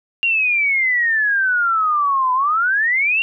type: exponential two-way sweep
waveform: sine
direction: down then up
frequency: 2794 to 999 to 2794 Hz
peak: -14 dBFS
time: 0.23-3.22 s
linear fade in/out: 0 ms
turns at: 2.33 s
effects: none